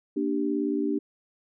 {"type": "chord", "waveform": "sine", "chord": "G minor", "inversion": "first", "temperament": "just", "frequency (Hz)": [235.2, 294, 392], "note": ["Bb3", "D4", "G4"], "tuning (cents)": [16, 2, 0], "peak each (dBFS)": [-31, -26, -30], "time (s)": [0.16, 0.99], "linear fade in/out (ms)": 10, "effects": []}